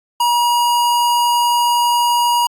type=tone; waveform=square; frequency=957 Hz; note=A#5; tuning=45 cents sharp; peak=-13 dBFS; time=0.2-2.47 s; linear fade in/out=5 ms; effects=AAC 64 kbps